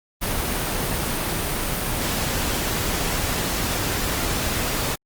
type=noise; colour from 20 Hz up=pink; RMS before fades=-24 dBFS; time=0.21-4.96 s; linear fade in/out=20 ms; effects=Opus 32 kbps